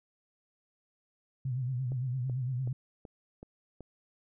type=tone with vibrato; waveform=sine; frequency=127.4 Hz; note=C3; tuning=46 cents flat; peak=-30 dBFS; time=1.45-2.73 s; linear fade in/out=5 ms; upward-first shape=sine; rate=8.8 Hz; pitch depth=93 cents each way
type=click train; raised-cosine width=2 ms; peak=-32 dBFS; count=6; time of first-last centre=1.92-3.807 s; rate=2.65 Hz
effects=none